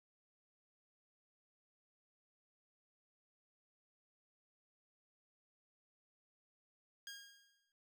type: tone with exponential decay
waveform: 15% pulse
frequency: 1623 Hz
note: G#6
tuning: 40 cents flat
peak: -39 dBFS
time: 7.07-7.72 s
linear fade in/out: 1 ms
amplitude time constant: 140 ms
effects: none